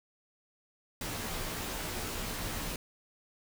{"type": "noise with comb filter", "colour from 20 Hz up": "pink", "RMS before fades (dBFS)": -37, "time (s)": [1.01, 2.76], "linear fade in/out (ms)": 2, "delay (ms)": 15, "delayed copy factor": -0.8, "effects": []}